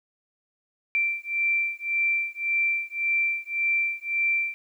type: beating tone pair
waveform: sine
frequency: 2349 / 2350.8 Hz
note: D7 / D7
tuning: 0 / +1 cents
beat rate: 1.8 Hz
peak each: -26 dBFS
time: 0.95-4.54 s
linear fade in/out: 0 ms
effects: 10-bit